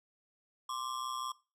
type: ring-modulated tone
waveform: square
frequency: 1108.7 Hz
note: C#6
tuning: in tune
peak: -34 dBFS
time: 0.69-1.32 s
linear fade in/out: 5 ms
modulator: 62.6 Hz
effects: noise-tail reverb RT60 0.3 s tail -19 dB re dry + low-pass 11000 Hz 12 dB/octave